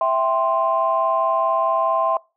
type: chord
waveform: sine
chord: C major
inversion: first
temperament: equal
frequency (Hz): 659.3 / 784 / 1046.5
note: E5 / G5 / C6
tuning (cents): 0 / 0 / 0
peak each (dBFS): -19 / -24 / -19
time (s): 0.01-2.17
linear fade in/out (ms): 2
effects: noise-tail reverb RT60 0.3 s tail -24 dB re dry + tanh soft clip ceiling -7 dBFS